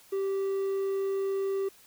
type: tone with quantisation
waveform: triangle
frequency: 390 Hz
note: G4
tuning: 9 cents flat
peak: -25 dBFS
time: 0.12-1.69 s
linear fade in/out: 10 ms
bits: 9
effects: white hiss -57 dBFS RMS until 1.86 s